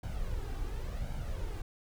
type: noise with flanger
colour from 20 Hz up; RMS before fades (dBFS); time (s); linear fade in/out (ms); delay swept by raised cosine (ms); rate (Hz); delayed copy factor
brown; -36; 0.03-1.62; 5; 1.3 to 2.6; 0.92; +0.6
effects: none